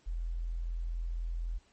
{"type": "tone", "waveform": "sine", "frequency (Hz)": 42.02, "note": "E1", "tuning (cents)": 34, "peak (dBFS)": -32, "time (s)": [0.06, 1.59], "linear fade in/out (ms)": 20, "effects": ["pink hiss -67 dBFS RMS until 1.72 s", "MP3 32 kbps"]}